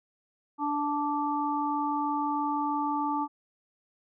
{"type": "harmonic tone", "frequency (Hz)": 292.3, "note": "D4", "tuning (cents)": -8, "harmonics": [1, 3, 4], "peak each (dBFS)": [-31, -29, -33], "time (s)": [0.58, 3.28], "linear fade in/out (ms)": 50, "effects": []}